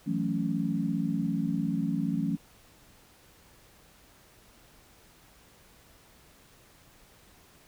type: chord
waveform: sine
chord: F# minor seventh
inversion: third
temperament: equal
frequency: 164.81 / 185 / 220 / 277.2 Hz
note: E3 / F#3 / A3 / C#4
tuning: 0 / 0 / 0 / 0 cents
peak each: -32 dBFS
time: 0.06-2.37 s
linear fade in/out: 20 ms
effects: pink hiss -58 dBFS RMS until 7.67 s